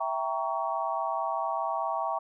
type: chord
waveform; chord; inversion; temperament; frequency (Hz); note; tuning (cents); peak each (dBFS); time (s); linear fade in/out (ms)
sine; E diminished seventh; none; equal with one note detuned; 659.3 / 784 / 932.3 / 1121; E5 / G5 / Bb5 / Db6; 0 / 0 / 0 / +19; -33; 0-2.19; 10
effects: none